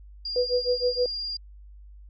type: tone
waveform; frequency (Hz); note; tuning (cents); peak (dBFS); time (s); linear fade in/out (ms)
sine; 4806; D8; +39; -29; 0.25-1.37; 5
type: tone with tremolo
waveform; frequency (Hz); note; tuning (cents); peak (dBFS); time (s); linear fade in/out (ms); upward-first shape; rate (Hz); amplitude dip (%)
sine; 493.9; B4; 0; -19; 0.36-1.06; 2; sine; 6.4; 100
effects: added 50 Hz sine -44 dBFS peak until 2.09 s